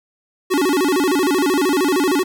square tone with vibrato, 325.8 Hz, E4, 20 cents flat, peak -15 dBFS, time 0.5-2.24 s, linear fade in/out 20 ms, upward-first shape square, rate 13 Hz, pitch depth 230 cents each way, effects 8-bit

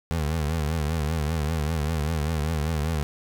25% pulse tone with vibrato, 77.78 Hz, D#2, in tune, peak -20 dBFS, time 0.11-3.03 s, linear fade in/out 0 ms, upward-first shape triangle, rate 5.1 Hz, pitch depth 140 cents each way, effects none

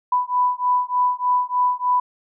sine beating tone pair, 991 / 994.3 Hz, B5 / B5, +6 / +11 cents, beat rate 3.3 Hz, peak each -20 dBFS, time 0.12-2 s, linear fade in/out 5 ms, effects none

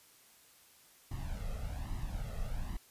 brown noise with flanger, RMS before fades -38 dBFS, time 1.11-2.77 s, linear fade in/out 5 ms, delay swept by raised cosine 1 to 1.56 ms, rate 1.2 Hz, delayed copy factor +0.9, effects white hiss -62 dBFS RMS until 2.9 s + resampled to 32000 Hz

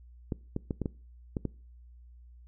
clicks, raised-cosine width 3 ms, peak -18 dBFS, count 7, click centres 0.322 / 0.564 / 0.708 / 0.817 / 0.858 / 1.368 / 1.453 s, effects noise-tail reverb RT60 0.4 s tail -23 dB re dry + added 60 Hz sine -50 dBFS peak until 2.47 s

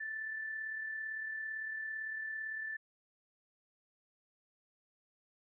sine tone with amplitude modulation, 1760 Hz, A6, in tune, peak -36 dBFS, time 0-2.77 s, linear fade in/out 10 ms, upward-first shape sine, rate 37.8 Hz, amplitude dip 40%, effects none

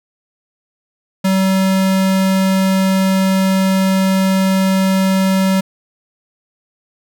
square tone, 190.7 Hz, G3, 47 cents flat, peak -12 dBFS, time 1.24-5.61 s, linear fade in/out 10 ms, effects none

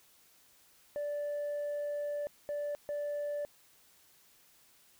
sine tone bursts at uneven times, 584 Hz, D5, 10 cents flat, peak -31 dBFS, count 3, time 0.96-2.27 / 2.49-2.75 / 2.89-3.45 s, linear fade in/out 0 ms, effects tanh soft clip ceiling -32 dBFS + white hiss -64 dBFS RMS until 4.99 s

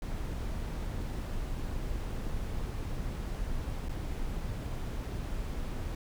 brown noise with dropouts, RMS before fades -35 dBFS, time 0.02-5.95 s, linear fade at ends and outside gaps 2 ms, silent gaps 3.886-3.893 s, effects none

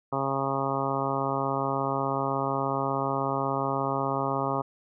harmonic tone, 136.5 Hz, C#3, 26 cents flat, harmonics 1 / 2 / 3 / 4 / 5 / 6 / 7 / 8 / 9, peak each -34 / -34 / -34 / -34 / -34 / -34 / -34 / -34 / -34 dBFS, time 0.12-4.62 s, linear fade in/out 10 ms, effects none

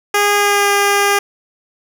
10% pulse tone with pitch glide, 409.7 to 403.8 Hz, G#4 to G#4, -24 to -49 cents, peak -3 dBFS, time 0.14-1.19 s, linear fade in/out 5 ms, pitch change -25 cents, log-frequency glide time 0.34-0.7 s, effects none

